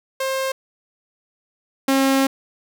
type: tone pair in turn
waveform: sawtooth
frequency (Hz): 531 / 269.7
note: C5 / C#4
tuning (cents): +25 / -47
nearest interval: octave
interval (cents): 1172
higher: first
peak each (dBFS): -17 / -11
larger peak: second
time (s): 0.2-0.52 / 1.88-2.27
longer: second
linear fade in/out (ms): 5
effects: none